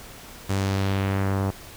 sawtooth tone with low-pass filter sweep, 97.4 Hz, G2, 11 cents flat, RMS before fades -24 dBFS, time 0.49-1.51 s, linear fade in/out 10 ms, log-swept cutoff 9800 to 960 Hz, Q 1.2, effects pink hiss -43 dBFS RMS until 1.76 s

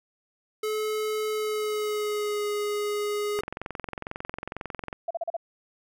square tone with pitch glide, 430 to 415.1 Hz, A4 to G#4, -40 to -1 cents, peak -27 dBFS, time 0.63-3.41 s, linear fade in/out 5 ms, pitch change -61 cents, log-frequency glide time 1.31-2.46 s
click train, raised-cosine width 0.5 ms, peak -18 dBFS, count 35, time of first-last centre 3.39-4.928 s, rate 22.1 Hz
sine tone bursts, 672 Hz, E5, 33 cents sharp, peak -26 dBFS, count 5, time 5.08-5.367 s, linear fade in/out 5 ms, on 27 ms, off 38 ms
effects none

